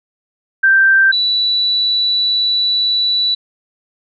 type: tone pair in turn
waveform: sine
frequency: 1568 / 3951 Hz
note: G6 / B7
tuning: 0 / 0 cents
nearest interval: octave + major third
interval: 1600 cents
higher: second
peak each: -7 / -12 dBFS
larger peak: first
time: 0.63-1.12 / 1.12-3.35 s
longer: second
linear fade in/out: 10 ms
effects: none